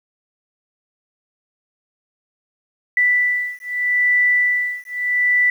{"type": "beating tone pair", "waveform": "sine", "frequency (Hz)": [1975.5, 1976.3], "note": ["B6", "B6"], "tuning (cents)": [0, 1], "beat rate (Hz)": 0.8, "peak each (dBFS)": -18, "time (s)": [2.97, 5.5], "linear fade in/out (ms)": 2, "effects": ["8-bit"]}